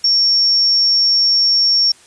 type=tone; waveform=sine; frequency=5490 Hz; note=F8; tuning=31 cents flat; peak=-10 dBFS; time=0.04-1.92 s; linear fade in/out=5 ms; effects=white hiss -46 dBFS RMS until 2.06 s + resampled to 22050 Hz